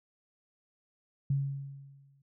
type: tone with exponential decay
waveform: sine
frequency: 138.59 Hz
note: C#3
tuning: in tune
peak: -24 dBFS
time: 1.3-2.22 s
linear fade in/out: 5 ms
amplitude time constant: 200 ms
effects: none